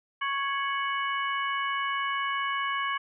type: harmonic tone with a mistuned harmonic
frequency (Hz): 554.4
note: C#5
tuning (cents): 0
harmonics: 2 / 3 / 4 / 5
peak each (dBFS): -29 / -33 / -35 / -37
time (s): 0.21-2.98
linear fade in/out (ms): 10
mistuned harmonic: 5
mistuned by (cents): +110
effects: none